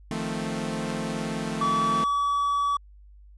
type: chord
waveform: sawtooth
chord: F dominant seventh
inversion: third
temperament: equal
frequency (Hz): 155.56 / 174.61 / 220 / 261.6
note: Eb3 / F3 / A3 / C4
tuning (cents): 0 / 0 / 0 / 0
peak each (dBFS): -31 / -31 / -27 / -32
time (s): 0.11-2.04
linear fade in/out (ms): 0
type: tone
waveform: triangle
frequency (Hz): 1142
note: D6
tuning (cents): -49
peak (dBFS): -20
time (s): 1.61-2.77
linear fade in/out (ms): 5
effects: added 50 Hz sine -47 dBFS peak until 3.37 s + resampled to 24000 Hz